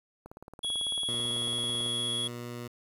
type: click train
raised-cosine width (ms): 1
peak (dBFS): -31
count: 30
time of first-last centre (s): 0.26-1.862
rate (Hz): 18.1
type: tone with vibrato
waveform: square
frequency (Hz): 3343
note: G#7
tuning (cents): +11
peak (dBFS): -30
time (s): 0.63-2.28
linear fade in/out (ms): 10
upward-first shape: triangle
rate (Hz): 19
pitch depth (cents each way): 9
type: tone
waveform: 15% pulse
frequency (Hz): 120.3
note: B2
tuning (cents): -45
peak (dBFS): -31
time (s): 1.08-2.68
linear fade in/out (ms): 10
effects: resampled to 32000 Hz + 9-bit